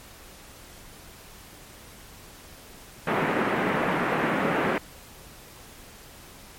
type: band-pass noise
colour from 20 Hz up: pink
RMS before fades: -25 dBFS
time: 3.07-4.78 s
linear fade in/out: 2 ms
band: 170 to 2200 Hz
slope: 24 dB/octave
effects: pink hiss -47 dBFS RMS until 6.58 s + MP3 64 kbps